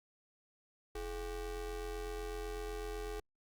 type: ring-modulated tone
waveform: square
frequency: 190 Hz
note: F#3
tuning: 46 cents sharp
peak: -37 dBFS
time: 0.95-3.2 s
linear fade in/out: 5 ms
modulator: 234 Hz
effects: Opus 48 kbps